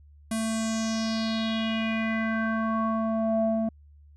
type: tone with low-pass filter sweep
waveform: square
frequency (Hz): 222.7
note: A3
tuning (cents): +21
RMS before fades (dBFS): -27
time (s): 0.31-3.69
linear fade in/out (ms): 5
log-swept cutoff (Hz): 10000 to 530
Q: 4.3
effects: added 73 Hz sine -50 dBFS peak until 4.16 s